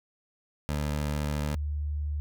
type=tone pair in turn; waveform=20% pulse / sine; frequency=74 / 74 Hz; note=D2 / D2; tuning=+14 / +14 cents; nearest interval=unison; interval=0 cents; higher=neither; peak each=-23 / -28 dBFS; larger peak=first; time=0.69-1.55 / 1.55-2.2 s; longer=first; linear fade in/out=0 ms; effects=none